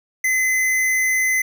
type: tone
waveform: square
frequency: 2039 Hz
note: C7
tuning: 45 cents flat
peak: -17 dBFS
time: 0.24-1.42 s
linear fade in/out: 5 ms
effects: none